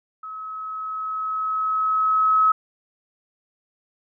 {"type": "tone with level ramp", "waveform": "sine", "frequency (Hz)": 1284, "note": "E6", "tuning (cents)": -46, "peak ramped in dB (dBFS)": [-32, -13], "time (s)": [0.23, 2.52], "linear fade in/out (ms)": 5, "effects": []}